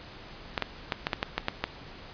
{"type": "clicks", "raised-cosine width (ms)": 0.3, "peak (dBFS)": -10, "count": 9, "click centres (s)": [0.578, 0.623, 0.922, 1.069, 1.132, 1.229, 1.38, 1.484, 1.64], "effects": ["pink hiss -46 dBFS RMS until 2.13 s", "resampled to 11025 Hz"]}